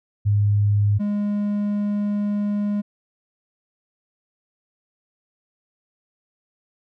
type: tone pair in turn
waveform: sine / triangle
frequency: 102.9 / 205.8 Hz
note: G#2 / G#3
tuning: -16 / -16 cents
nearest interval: octave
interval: 1200 cents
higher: second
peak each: -15 / -18 dBFS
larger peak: first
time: 0.25-0.99 / 0.99-2.82 s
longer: second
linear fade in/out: 20 ms
effects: none